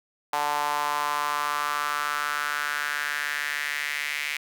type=tone with high-pass filter sweep; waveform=sawtooth; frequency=146.8 Hz; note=D3; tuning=in tune; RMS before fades=-28 dBFS; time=0.33-4.37 s; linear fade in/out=2 ms; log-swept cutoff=850 to 2200 Hz; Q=3.9; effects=none